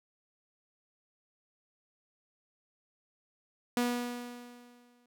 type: tone with exponential decay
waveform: sawtooth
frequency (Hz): 242.9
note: B3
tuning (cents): -29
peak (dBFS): -22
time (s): 3.77-5.06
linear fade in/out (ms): 2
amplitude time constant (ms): 280
effects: none